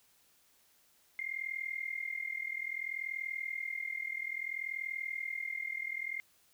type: tone with amplitude modulation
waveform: sine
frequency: 2115 Hz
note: C7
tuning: 18 cents sharp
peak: -32 dBFS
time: 1.19-6.2 s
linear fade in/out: 0 ms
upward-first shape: sine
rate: 40.6 Hz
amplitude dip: 85%
effects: white hiss -68 dBFS RMS until 6.53 s